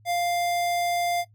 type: tone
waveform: square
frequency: 698.5 Hz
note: F5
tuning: in tune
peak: -24 dBFS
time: 0.05-1.25 s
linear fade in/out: 50 ms
effects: noise-tail reverb RT60 0.1 s tail -17 dB re dry + added 106 Hz sine -53 dBFS peak until 1.34 s